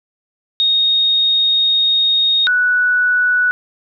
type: tone pair in turn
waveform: sine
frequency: 3723 / 1477.5 Hz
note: A#7 / F#6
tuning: -3 / -3 cents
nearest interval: octave + major third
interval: 1600 cents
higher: first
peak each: -11 dBFS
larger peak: neither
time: 0.6-2.47 / 2.47-3.51 s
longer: first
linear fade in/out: 0 ms
effects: none